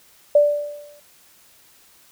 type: tone with exponential decay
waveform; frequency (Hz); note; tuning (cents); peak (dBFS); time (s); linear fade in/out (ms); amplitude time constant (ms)
sine; 586; D5; -4; -8; 0.35-1; 5; 140
effects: white hiss -53 dBFS RMS until 2.11 s